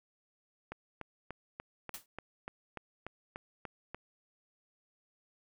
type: click train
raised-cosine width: 0.5 ms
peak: -26 dBFS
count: 12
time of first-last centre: 0.72-3.946 s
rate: 3.41 Hz
type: noise with exponential decay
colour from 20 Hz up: white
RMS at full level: -39 dBFS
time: 1.94-2.06 s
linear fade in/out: 2 ms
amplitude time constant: 26 ms
effects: none